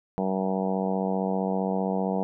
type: harmonic tone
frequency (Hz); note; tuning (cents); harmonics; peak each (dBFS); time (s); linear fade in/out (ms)
95.3; G2; -48; 2 / 3 / 4 / 5 / 6 / 7 / 8 / 9 / 10; -27 / -36 / -36 / -31 / -37 / -33 / -35 / -37 / -41; 0.18-2.23; 0
effects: none